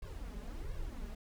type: noise with flanger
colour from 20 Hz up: brown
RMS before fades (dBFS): -42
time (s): 0.02-1.15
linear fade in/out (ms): 5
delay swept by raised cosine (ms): 1.8 to 4.9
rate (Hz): 1.4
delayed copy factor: +0.95
effects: none